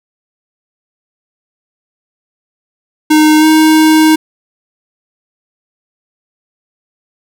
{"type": "tone with pitch glide", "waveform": "square", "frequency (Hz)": [307.9, 313.6], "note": ["D#4", "D#4"], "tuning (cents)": [-18, 14], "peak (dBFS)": -5, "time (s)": [3.1, 4.16], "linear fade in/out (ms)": 10, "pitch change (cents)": 32, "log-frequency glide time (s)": [3.39, 3.45], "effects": []}